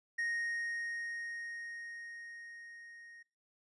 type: tone with level ramp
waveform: triangle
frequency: 1864.7 Hz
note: A#6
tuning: in tune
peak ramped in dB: -31 to -51 dBFS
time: 0.18-3.23 s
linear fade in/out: 10 ms
effects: noise-tail reverb RT60 0.3 s tail -21 dB re dry + resampled to 24000 Hz